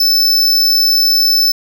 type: tone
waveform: square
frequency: 5274 Hz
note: E8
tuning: in tune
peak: -9 dBFS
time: 0-1.52 s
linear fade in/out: 5 ms
effects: 7-bit